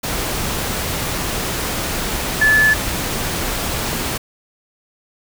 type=tone in noise; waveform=sine; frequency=1731 Hz; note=A6; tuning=29 cents flat; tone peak=-10 dBFS; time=2.41-2.74 s; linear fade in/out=10 ms; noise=pink; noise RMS=-22 dBFS; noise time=0.03-4.18 s; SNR=+9 dB; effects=none